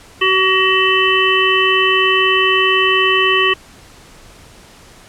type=harmonic tone; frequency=378 Hz; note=F#4; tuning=37 cents sharp; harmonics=1 / 3 / 5 / 7 / 8; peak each=-17 / -17 / -17 / -17 / -17 dBFS; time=0.21-3.54 s; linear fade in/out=10 ms; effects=pink hiss -42 dBFS RMS until 5.08 s + low-pass 10000 Hz 12 dB/octave